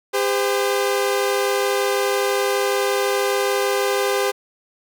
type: tone pair together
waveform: sawtooth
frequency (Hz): 401.1 / 513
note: G4 / C5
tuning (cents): +40 / -34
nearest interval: major third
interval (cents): 426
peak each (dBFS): -16 / -18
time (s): 0.13-4.32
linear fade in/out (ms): 20
effects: none